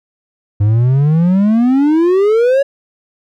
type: exponential sweep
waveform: triangle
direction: up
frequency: 100.1 to 566 Hz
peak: -6 dBFS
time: 0.6-2.63 s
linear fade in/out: 10 ms
effects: none